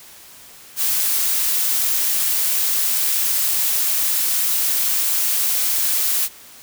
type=noise; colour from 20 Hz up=blue; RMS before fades=-19 dBFS; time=0.76-6.29 s; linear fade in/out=50 ms; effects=white hiss -43 dBFS RMS until 6.62 s